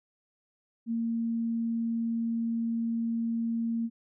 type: tone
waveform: sine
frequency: 229.9 Hz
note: A#3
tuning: 24 cents flat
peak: -27 dBFS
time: 0.86-3.9 s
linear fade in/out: 50 ms
effects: none